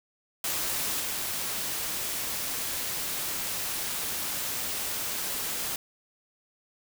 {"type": "noise with level steps", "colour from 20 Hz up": "white", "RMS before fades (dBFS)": [-30, -32], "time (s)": [0.44, 5.76], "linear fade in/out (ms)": 2, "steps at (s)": 1, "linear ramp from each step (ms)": 5, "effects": []}